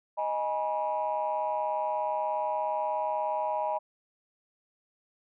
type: chord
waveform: sine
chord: G# minor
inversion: second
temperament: equal with one note detuned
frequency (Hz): 622.3 / 830.6 / 967.4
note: D#5 / G#5 / B5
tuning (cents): 0 / 0 / -36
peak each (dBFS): -31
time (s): 0.17-3.79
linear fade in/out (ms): 20
effects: tanh soft clip ceiling -20 dBFS